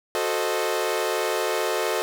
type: chord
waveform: sawtooth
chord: F# diminished seventh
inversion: none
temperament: equal with one note detuned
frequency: 367.2 / 440 / 523.3 / 622.3 Hz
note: F#4 / A4 / C5 / Eb5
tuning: -13 / 0 / 0 / 0 cents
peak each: -25 / -23 / -26 / -25 dBFS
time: 0.15-2.02 s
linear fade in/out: 0 ms
effects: none